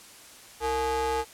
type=ring-modulated tone; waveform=square; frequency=196 Hz; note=G3; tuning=in tune; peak=-23 dBFS; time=0.6-1.25 s; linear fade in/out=50 ms; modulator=654 Hz; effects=white hiss -49 dBFS RMS until 1.33 s + low-pass 11000 Hz 12 dB/octave